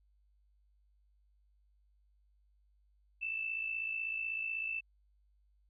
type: tone with amplitude modulation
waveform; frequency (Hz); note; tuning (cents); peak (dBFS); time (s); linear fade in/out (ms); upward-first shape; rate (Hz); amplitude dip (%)
sine; 2648; E7; +7; -32; 3.21-4.81; 20; sine; 56.1; 60
effects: added 50 Hz sine -67 dBFS peak until 5.69 s